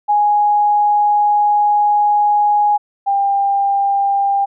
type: tone pair in turn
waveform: sine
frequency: 830 / 796.9 Hz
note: G#5 / G5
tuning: -1 / +28 cents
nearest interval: minor second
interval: 71 cents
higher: first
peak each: -10 / -12 dBFS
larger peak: first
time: 0.08-2.78 / 3.06-4.46 s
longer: first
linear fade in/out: 20 ms
effects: none